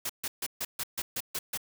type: noise bursts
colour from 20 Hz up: white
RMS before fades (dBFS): -33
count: 9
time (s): 0.05-1.575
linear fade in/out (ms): 5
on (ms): 45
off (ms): 140
effects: none